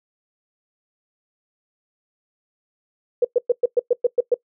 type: tone bursts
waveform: sine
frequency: 485.2 Hz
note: B4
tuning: 31 cents flat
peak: -12 dBFS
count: 9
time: 3.22-4.343 s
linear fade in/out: 5 ms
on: 27 ms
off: 110 ms
effects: noise-tail reverb RT60 0.1 s tail -21 dB re dry